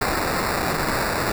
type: noise with sample-and-hold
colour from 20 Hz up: blue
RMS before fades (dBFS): -23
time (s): 0.01-1.32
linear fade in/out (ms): 5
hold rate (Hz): 3150
effects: none

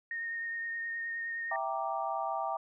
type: tone with vibrato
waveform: sine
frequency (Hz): 1845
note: A#6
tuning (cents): -18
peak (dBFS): -34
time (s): 0.11-1.56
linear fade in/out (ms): 2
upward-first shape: sine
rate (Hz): 9.6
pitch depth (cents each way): 15
type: chord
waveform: sine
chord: E half-diminished seventh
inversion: none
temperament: equal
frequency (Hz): 659.3 / 784 / 932.3 / 1174.7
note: E5 / G5 / Bb5 / D6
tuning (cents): 0 / 0 / 0 / 0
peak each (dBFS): -37 / -35 / -38 / -38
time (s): 1.51-2.57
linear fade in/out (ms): 5
effects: none

